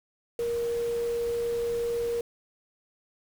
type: tone in noise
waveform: sine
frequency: 470.4 Hz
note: A#4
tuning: 16 cents sharp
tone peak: -26 dBFS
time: 0.39-2.21 s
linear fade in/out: 2 ms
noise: pink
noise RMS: -44 dBFS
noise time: 0.39-2.21 s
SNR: +15 dB
effects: none